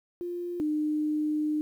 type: tone pair in turn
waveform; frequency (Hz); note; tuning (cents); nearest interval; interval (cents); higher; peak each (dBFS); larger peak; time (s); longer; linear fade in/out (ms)
sine; 350.5 / 303.5; F4 / D#4; +6 / -43; major second; 249; first; -31 / -25; second; 0.21-0.6 / 0.6-1.61; second; 0
effects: 10-bit